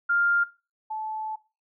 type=tone pair in turn; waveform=sine; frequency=1400 / 869.3 Hz; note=F6 / A5; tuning=+4 / -21 cents; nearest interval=minor sixth; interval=825 cents; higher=first; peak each=-20 / -29 dBFS; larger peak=first; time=0.09-0.44 / 0.9-1.36 s; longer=second; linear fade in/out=10 ms; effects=noise-tail reverb RT60 0.3 s tail -18 dB re dry